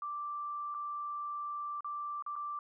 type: tone with dropouts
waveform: sine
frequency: 1174 Hz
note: D6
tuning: 1 cent flat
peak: -36 dBFS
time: 0.02-2.59 s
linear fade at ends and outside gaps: 2 ms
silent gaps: 0.743-0.747 / 1.807-1.845 / 2.224-2.263 / 2.356-2.362 s
effects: none